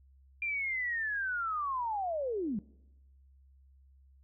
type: linear sweep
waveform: sine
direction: down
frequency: 2400 to 185 Hz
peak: -31 dBFS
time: 0.42-2.59 s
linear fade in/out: 2 ms
effects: noise-tail reverb RT60 1.0 s tail -25 dB re dry + added 67 Hz sine -58 dBFS peak until 4.23 s